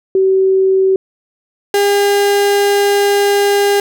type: tone pair in turn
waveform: sine / 35% pulse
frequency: 381.7 / 404 Hz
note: G4 / G#4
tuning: -46 / -48 cents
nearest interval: minor second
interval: 98 cents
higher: second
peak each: -8 dBFS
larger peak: neither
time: 0.15-0.96 / 1.74-3.8 s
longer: second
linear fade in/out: 2 ms
effects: none